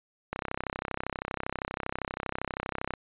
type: click train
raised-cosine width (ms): 0.5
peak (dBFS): -16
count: 86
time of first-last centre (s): 0.33-2.937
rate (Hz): 32.6
effects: resampled to 8000 Hz